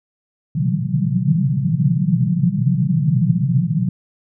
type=band-pass noise; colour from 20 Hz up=white; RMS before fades=-17 dBFS; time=0.55-3.89 s; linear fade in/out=5 ms; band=120 to 190 Hz; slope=96 dB/octave; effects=none